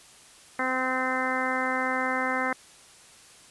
harmonic tone, 258.2 Hz, C4, 23 cents flat, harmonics 1 / 2 / 3 / 4 / 5 / 6 / 7 / 8, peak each -33 / -33 / -33 / -33 / -33 / -33 / -33 / -33 dBFS, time 0.59-2.53 s, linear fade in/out 2 ms, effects white hiss -52 dBFS RMS until 3.5 s + resampled to 24000 Hz

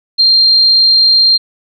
sine tone, 4186 Hz, C8, in tune, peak -5 dBFS, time 0.18-1.38 s, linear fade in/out 20 ms, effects none

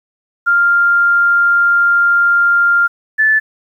sine tone pair in turn, 1396.9 / 1745.5 Hz, F6 / A6, 0 / -14 cents, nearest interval major third, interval 386 cents, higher second, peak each -8 dBFS, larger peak neither, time 0.46-2.88 / 3.18-3.4 s, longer first, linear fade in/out 20 ms, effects 8-bit

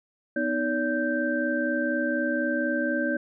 sine tone cluster, 248.4 / 312.5 / 571 / 1563 Hz, B3 / D#4 / D5 / G6, +10 / +8 / -49 / -6 cents, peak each -29 dBFS, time 0.36-3.17 s, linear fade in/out 5 ms, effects none

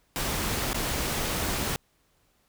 pink noise with dropouts, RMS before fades -29 dBFS, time 0.16-1.76 s, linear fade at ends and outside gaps 0 ms, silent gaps 0.731-0.745 s, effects pink hiss -68 dBFS RMS until 2.48 s

